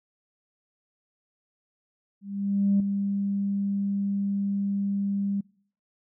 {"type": "tone with ADSR envelope", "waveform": "sine", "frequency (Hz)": 199.3, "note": "G3", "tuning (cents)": 29, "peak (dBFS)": -17, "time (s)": [2.21, 5.41], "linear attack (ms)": 590, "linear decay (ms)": 3, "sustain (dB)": -7, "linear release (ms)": 8, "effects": ["noise-tail reverb RT60 0.6 s tail -26 dB re dry", "tanh soft clip ceiling -14 dBFS"]}